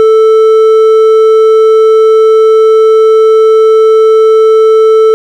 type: tone with hard clipping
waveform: sine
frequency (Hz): 440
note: A4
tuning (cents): 0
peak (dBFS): -3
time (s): 0-5.14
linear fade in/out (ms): 0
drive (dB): 5
effects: none